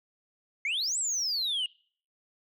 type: exponential two-way sweep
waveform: sine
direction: up then down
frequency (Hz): 2093 to 8070 to 2829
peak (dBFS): -25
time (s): 0.65-1.66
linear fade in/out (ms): 2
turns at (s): 0.98
effects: noise-tail reverb RT60 0.5 s tail -26 dB re dry + tanh soft clip ceiling -26 dBFS